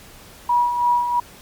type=tone with tremolo; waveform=sine; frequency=966 Hz; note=B5; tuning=39 cents flat; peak=-13 dBFS; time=0.49-1.2 s; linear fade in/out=5 ms; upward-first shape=sine; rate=3 Hz; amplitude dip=55%; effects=pink hiss -44 dBFS RMS until 1.41 s + MP3 96 kbps